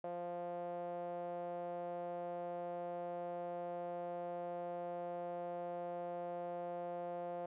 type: tone with band-pass filter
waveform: sawtooth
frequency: 174.61 Hz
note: F3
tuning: in tune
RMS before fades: -43 dBFS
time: 0.04-7.46 s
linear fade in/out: 2 ms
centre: 610 Hz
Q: 8
effects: resampled to 8000 Hz